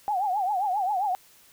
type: tone with vibrato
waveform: sine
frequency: 782 Hz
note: G5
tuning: 4 cents flat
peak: -23 dBFS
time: 0.08-1.15 s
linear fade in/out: 0 ms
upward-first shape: triangle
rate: 7.5 Hz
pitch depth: 180 cents each way
effects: white hiss -56 dBFS RMS until 1.52 s